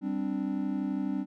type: chord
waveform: triangle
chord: G suspended fourth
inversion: none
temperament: equal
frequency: 196 / 261.6 / 293.7 Hz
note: G3 / C4 / D4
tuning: 0 / 0 / 0 cents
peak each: -31 dBFS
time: 0.01-1.26 s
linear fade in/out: 50 ms
effects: none